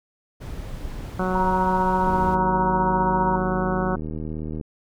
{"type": "noise", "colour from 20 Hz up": "brown", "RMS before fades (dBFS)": -32, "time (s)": [0.4, 2.36], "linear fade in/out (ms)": 20}
{"type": "harmonic tone", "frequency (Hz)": 185, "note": "F#3", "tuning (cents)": 0, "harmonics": [1, 2, 3, 4, 5, 6, 7, 8], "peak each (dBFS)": [-25, -28, -30, -31, -32, -33, -33, -34], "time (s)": [1.19, 3.96], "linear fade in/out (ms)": 5}
{"type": "tone", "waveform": "sine", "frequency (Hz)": 940, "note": "A#5", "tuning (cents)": 14, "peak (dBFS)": -21, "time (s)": [1.35, 3.36], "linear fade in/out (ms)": 5}
{"type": "click train", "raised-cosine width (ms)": 3, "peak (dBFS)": -19, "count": 199, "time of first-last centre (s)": [2.07, 4.612], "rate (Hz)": 77.9}
{"effects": []}